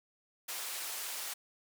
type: band-pass noise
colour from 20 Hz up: white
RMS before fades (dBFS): -40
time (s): 0.48-1.34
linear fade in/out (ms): 10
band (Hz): 570 to 16000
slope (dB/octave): 12
effects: none